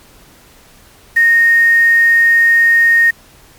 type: tone with quantisation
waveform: sine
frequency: 1852 Hz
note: A#6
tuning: 12 cents flat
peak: -6 dBFS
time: 1.16-3.11 s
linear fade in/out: 10 ms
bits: 5
effects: pink hiss -44 dBFS RMS until 3.58 s + MP3 96 kbps